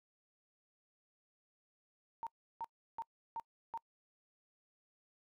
sine tone bursts, 916 Hz, A#5, 31 cents flat, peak -38 dBFS, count 5, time 2.23-3.775 s, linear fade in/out 0 ms, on 37 ms, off 340 ms, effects noise-tail reverb RT60 0.1 s tail -26 dB re dry

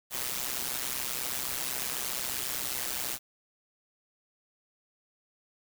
white noise with amplitude modulation, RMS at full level -30 dBFS, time 0.1-3.19 s, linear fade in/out 50 ms, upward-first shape sine, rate 128 Hz, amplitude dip 85%, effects none

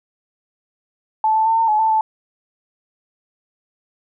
sine tone with pitch steps, 873 / 879 / 899 / 906 / 853 / 885 / 875 Hz, A5 / A5 / A5 / A#5 / G#5 / A5 / A5, -14 / -2 / +37 / -50 / +46 / +10 / -10 cents, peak -13 dBFS, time 1.24-2.01 s, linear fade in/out 2 ms, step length 110 ms, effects none

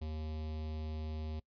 square tone with notch filter, 77.78 Hz, D#2, in tune, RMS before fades -40 dBFS, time 0.01-1.4 s, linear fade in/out 10 ms, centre 1500 Hz, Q 0.76, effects noise-tail reverb RT60 0.1 s tail -23 dB re dry + resampled to 11025 Hz

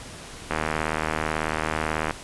click train, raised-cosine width 0.5 ms, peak -9 dBFS, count 126, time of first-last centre 0.51-2.108 s, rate 78.2 Hz, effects pink hiss -40 dBFS RMS until 2.23 s + resampled to 24000 Hz

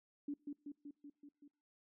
sine tone with echo, 288.3 Hz, D4, 32 cents flat, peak -38 dBFS, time 0.28-0.34 s, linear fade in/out 5 ms, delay 190 ms, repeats 6, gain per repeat -3 dB, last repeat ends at 1.48 s, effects noise-tail reverb RT60 0.5 s tail -25 dB re dry

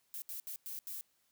violet noise bursts at uneven times, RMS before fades -43 dBFS, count 5, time 0.14-0.22 / 0.29-0.4 / 0.47-0.56 / 0.66-0.79 / 0.87-1.01 s, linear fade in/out 0 ms, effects white hiss -75 dBFS RMS until 1.31 s

